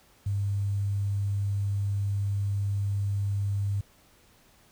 sine tone with quantisation, 100 Hz, G2, 35 cents sharp, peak -25 dBFS, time 0.26-3.81 s, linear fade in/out 5 ms, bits 9, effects pink hiss -60 dBFS RMS until 4.71 s

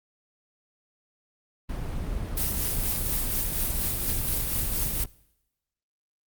brown noise, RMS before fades -31 dBFS, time 1.69-5.06 s, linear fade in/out 5 ms
blue noise with tremolo, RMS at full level -27 dBFS, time 2.37-5.04 s, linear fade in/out 2 ms, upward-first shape triangle, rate 4.2 Hz, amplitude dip 45%
effects noise-tail reverb RT60 0.9 s tail -23 dB re dry + Opus 32 kbps

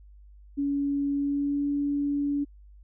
sine tone with pitch glide, 282.4 to 286 Hz, C#4 to D4, +32 to -46 cents, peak -24 dBFS, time 0.57-2.45 s, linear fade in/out 20 ms, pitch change +22 cents, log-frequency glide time 1.13-1.67 s, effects added 50 Hz sine -48 dBFS peak until 2.83 s

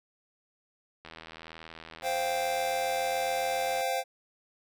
click train, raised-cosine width 0.3 ms, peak -28 dBFS, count 225, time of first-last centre 1.05-3.809 s, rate 81.2 Hz
square chord, C suspended fourth, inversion none, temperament just, 523.3 / 697.7 / 784.9 Hz, C5 / F5 / G5, 0 / -2 / +2 cents, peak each -33 dBFS, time 2.02-4.04 s, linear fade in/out 50 ms
effects none

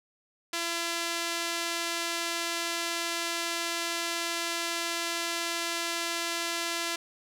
sawtooth tone with band-pass filter, 338.4 Hz, E4, 45 cents sharp, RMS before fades -32 dBFS, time 0.53-6.96 s, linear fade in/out 5 ms, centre 4800 Hz, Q 0.58, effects none

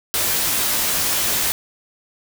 white noise with comb filter, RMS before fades -20 dBFS, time 0.14-1.52 s, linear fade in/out 0 ms, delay 16 ms, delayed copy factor -0.65, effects none

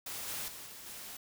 white noise with level steps, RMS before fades -41 / -39 / -47 / -49 / -46 dBFS, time 0.06-1.17 s, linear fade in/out 5 ms, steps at 0.28 / 0.48 / 0.66 / 0.86 s, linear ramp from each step 2 ms, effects none

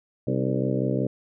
harmonic tone with a mistuned harmonic, 65.41 Hz, C2, in tune, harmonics 2 / 3 / 4 / 5 / 6 / 7 / 8 / 9, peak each -27 / -29 / -30 / -31 / -32 / -32 / -33 / -34 dBFS, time 0.27-1.07 s, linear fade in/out 5 ms, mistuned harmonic 5, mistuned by -60 cents, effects none

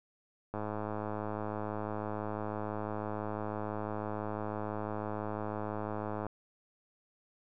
click train, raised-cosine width 1 ms, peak -23 dBFS, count 608, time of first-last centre 0.54-6.266 s, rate 106 Hz, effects none

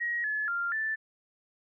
sine tone with pitch steps, 1895 / 1715 / 1393 / 1761 Hz, A#6 / A6 / F6 / A6, +28 / -45 / -5 / +1 cents, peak -28 dBFS, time 0-0.96 s, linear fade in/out 20 ms, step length 240 ms, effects none

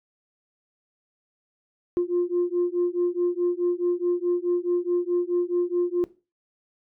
sine beating tone pair, 350 / 354.7 Hz, F4 / F4, +4 / +27 cents, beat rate 4.7 Hz, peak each -23 dBFS, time 1.97-6.04 s, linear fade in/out 0 ms, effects noise-tail reverb RT60 0.3 s tail -18 dB re dry + tanh soft clip ceiling -16 dBFS

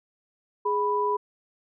sine tone pair together, 415.3 / 987.8 Hz, G#4 / B5, 0 / 0 cents, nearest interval octave + minor third, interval 1500 cents, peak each -26 / -24 dBFS, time 0.65-1.17 s, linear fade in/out 10 ms, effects none

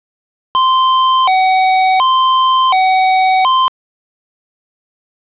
square tone with vibrato, 885 Hz, A5, 10 cents sharp, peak -9 dBFS, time 0.55-3.68 s, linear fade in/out 0 ms, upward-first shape square, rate 0.69 Hz, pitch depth 280 cents each way, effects resampled to 8000 Hz + 7-bit

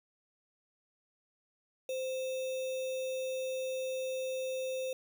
sine tone with sample-and-hold, 520 Hz, C5, 11 cents flat, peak -33 dBFS, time 1.89-4.93 s, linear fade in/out 2 ms, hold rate 3150 Hz, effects none

